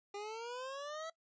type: exponential sweep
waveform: 25% pulse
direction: up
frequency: 401.2 to 659.3 Hz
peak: -38 dBFS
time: 0.14-1.1 s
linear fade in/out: 5 ms
effects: noise-tail reverb RT60 0.1 s tail -20 dB re dry + resampled to 16000 Hz